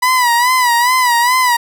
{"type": "tone with vibrato", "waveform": "30% pulse", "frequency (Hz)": 982, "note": "B5", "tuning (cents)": -10, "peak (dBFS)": -7, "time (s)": [0.02, 1.57], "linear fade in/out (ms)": 10, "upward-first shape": "sine", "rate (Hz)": 2.4, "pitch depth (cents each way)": 80, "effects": []}